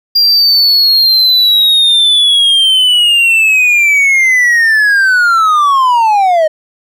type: linear sweep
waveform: triangle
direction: down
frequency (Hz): 4790 to 610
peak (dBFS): -4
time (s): 0.15-6.48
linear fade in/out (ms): 10
effects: none